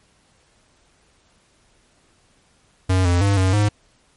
square tone with pitch steps, 93.1 / 87.9 / 99.9 / 93.9 / 104.2 Hz, F#2 / F2 / G2 / F#2 / G#2, +11 / +12 / +33 / +26 / +6 cents, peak -15 dBFS, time 2.89-3.69 s, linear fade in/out 10 ms, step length 160 ms, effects pink hiss -59 dBFS RMS until 4.16 s + MP3 48 kbps

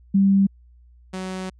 sine / sawtooth tone pair in turn, 196 / 186.84 Hz, G3 / F#3, 0 / +17 cents, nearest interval minor second, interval 83 cents, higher first, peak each -13 / -24 dBFS, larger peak first, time 0.14-0.47 / 1.13-1.5 s, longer second, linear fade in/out 10 ms, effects added 60 Hz sine -48 dBFS peak until 1.59 s + resampled to 22050 Hz

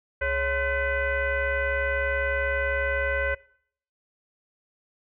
sine tone with frequency modulation, 1036 Hz, C6, 17 cents flat, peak -23 dBFS, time 0.21-3.35 s, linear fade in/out 10 ms, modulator 485 Hz, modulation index 2.1, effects noise-tail reverb RT60 0.6 s tail -21 dB re dry

